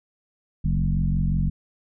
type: tone with frequency modulation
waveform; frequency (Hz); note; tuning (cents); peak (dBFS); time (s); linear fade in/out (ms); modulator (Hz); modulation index
sine; 103.83; G#2; 0; -19; 0.64-1.5; 10; 45.5; 2
effects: none